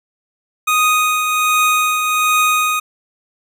25% pulse tone with tremolo, 1244.5 Hz, D#6, in tune, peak -7 dBFS, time 0.67-2.8 s, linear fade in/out 10 ms, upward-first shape triangle, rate 1.3 Hz, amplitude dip 45%, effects none

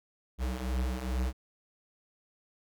square beating tone pair, 61.5 / 63.9 Hz, B1 / C2, -7 / -40 cents, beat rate 2.4 Hz, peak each -36 / -32 dBFS, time 0.38-1.33 s, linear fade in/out 50 ms, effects none

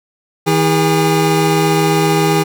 25% pulse tone pair together, 160 / 407.6 Hz, D#3 / G#4, +49 / -32 cents, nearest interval octave + major third, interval 1619 cents, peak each -10 dBFS, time 0.46-2.44 s, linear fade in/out 20 ms, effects none

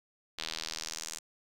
sawtooth tone with band-pass filter sweep, 80.1 Hz, E2, 49 cents flat, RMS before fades -40 dBFS, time 0.38-1.19 s, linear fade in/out 10 ms, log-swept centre 3800 to 7300 Hz, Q 2, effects none

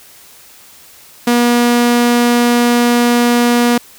sawtooth tone, 240 Hz, B3, 49 cents flat, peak -5 dBFS, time 1.27-3.78 s, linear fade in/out 5 ms, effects white hiss -41 dBFS RMS until 3.98 s

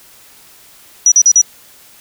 sine tone bursts, 5850 Hz, F#8, 21 cents flat, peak -4 dBFS, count 4, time 1.06-1.415 s, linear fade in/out 2 ms, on 58 ms, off 41 ms, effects white hiss -43 dBFS RMS until 2 s

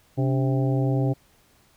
harmonic tone with a mistuned harmonic, 131.7 Hz, C3, 12 cents sharp, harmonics 1 / 2 / 3 / 4 / 5 / 6, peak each -21 / -27 / -31 / -33 / -35 / -37 dBFS, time 0.17-1.14 s, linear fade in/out 20 ms, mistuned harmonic 2, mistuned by +130 cents, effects pink hiss -60 dBFS RMS until 1.76 s

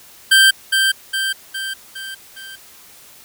25% pulse tone with echo, 1568 Hz, G6, in tune, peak -4 dBFS, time 0.31-0.51 s, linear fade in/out 10 ms, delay 410 ms, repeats 5, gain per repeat -5 dB, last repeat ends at 2.56 s, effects white hiss -44 dBFS RMS until 3.24 s

